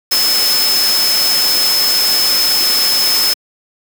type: tone in noise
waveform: sine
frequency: 5200 Hz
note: E8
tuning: 24 cents flat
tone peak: -12 dBFS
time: 0.11-3.34 s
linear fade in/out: 10 ms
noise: white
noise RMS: -17 dBFS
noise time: 0.11-3.34 s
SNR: +2 dB
effects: high-pass 200 Hz 12 dB/octave